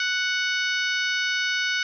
harmonic tone with a mistuned harmonic, 740 Hz, F#5, in tune, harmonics 2 / 3 / 4 / 5 / 6 / 7 / 8, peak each -25 / -29 / -31 / -33 / -35 / -36 / -37 dBFS, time 0-1.83 s, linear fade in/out 2 ms, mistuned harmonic 8, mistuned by +24 cents, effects none

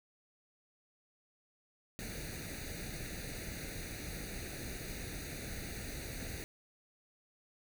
pink noise with comb filter, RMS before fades -43 dBFS, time 1.99-6.44 s, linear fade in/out 0 ms, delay 0.47 ms, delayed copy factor +0.85, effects none

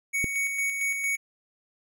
square tone with tremolo, 2232 Hz, C#7, 11 cents sharp, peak -25 dBFS, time 0.13-1.17 s, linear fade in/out 20 ms, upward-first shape square, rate 4.4 Hz, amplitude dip 40%
click, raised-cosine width 3 ms, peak -17 dBFS, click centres 0.243 s
effects none

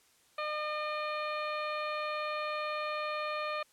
harmonic tone, 606 Hz, D#5, 46 cents flat, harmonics 1 / 2 / 3 / 4 / 5 / 6 / 7, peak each -37 / -36 / -45 / -41 / -51 / -50 / -49 dBFS, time 0.38-3.63 s, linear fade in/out 5 ms, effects white hiss -66 dBFS RMS until 3.72 s + low-pass 11000 Hz 12 dB/octave

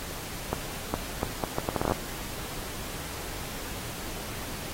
accelerating click train, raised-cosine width 1 ms, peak -12 dBFS, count 13, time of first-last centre 0.53-1.921 s, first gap 410 ms, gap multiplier 0.71, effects pink hiss -38 dBFS RMS until 4.73 s + AAC 48 kbps

